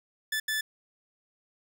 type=tone bursts at uneven times; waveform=sawtooth; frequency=1745 Hz; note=A6; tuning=15 cents flat; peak=-24 dBFS; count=2; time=0.32-0.4 / 0.48-0.61 s; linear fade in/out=5 ms; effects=none